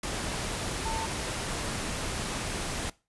sine tone in noise, 895 Hz, A5, 29 cents sharp, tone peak -32 dBFS, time 0.85-1.06 s, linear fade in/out 5 ms, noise pink, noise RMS -33 dBFS, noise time 0.03-2.9 s, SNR -2 dB, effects noise-tail reverb RT60 0.3 s tail -21 dB re dry + resampled to 24000 Hz

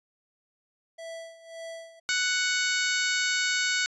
square tone with tremolo, 659.3 Hz, E5, in tune, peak -37 dBFS, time 0.98-2 s, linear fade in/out 10 ms, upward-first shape sine, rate 1.8 Hz, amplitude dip 80%
harmonic tone, 741 Hz, F#5, 2 cents sharp, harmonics 2 / 3 / 4 / 5 / 6 / 7 / 8 / 9 / 10, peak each -28 / -31 / -35 / -34 / -33 / -39 / -37 / -38 / -36 dBFS, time 2.09-3.86 s, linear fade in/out 0 ms
effects resampled to 22050 Hz

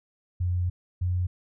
sine tone pair in turn, 89.2 / 89.82 Hz, F2 / F2, +37 / +49 cents, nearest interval unison, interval 12 cents, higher second, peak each -23 dBFS, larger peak neither, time 0.4-0.7 / 1.01-1.27 s, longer first, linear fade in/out 10 ms, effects none

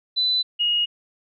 sine tone pair in turn, 4000 / 2875 Hz, B7 / F7, +21 / +50 cents, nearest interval tritone, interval 571 cents, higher first, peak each -18 dBFS, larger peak neither, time 0.16-0.43 / 0.59-0.86 s, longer neither, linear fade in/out 20 ms, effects none

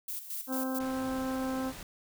violet noise with tremolo, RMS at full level -37 dBFS, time 0.08-0.79 s, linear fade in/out 5 ms, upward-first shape square, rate 4.5 Hz, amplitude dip 65%
harmonic tone, 261.6 Hz, C4, in tune, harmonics 1 / 2 / 3 / 4 / 5 / 6, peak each -32 / -38 / -42 / -44 / -46 / -48 dBFS, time 0.47-1.73 s, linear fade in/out 50 ms
pink noise, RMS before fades -45 dBFS, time 0.8-1.83 s, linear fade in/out 2 ms
effects none

